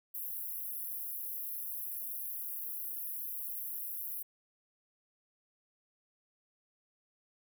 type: high-pass noise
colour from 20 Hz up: pink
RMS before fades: -40 dBFS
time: 0.14-4.23 s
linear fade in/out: 10 ms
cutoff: 11000 Hz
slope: 96 dB/octave
effects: none